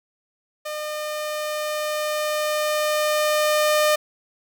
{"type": "tone with level ramp", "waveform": "sawtooth", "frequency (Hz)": 606, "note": "D#5", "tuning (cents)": -46, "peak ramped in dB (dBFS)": [-24, -12], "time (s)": [0.65, 3.96], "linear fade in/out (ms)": 10, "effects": []}